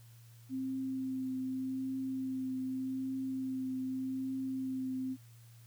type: tone with vibrato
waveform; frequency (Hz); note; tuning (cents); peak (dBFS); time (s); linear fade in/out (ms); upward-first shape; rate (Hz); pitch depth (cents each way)
sine; 261.7; C4; 0; -34; 0.49-5.17; 50; triangle; 0.84; 18
effects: added 116 Hz sine -54 dBFS peak until 5.66 s + white hiss -65 dBFS RMS until 5.66 s